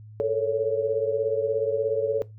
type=tone cluster; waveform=sine; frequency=436.4 / 453.2 / 558 Hz; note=A4 / A#4 / C#5; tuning=-14 / -49 / +11 cents; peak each=-26 dBFS; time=0.2-2.22 s; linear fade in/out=0 ms; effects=noise-tail reverb RT60 0.2 s tail -19 dB re dry + added 107 Hz sine -42 dBFS peak until 2.38 s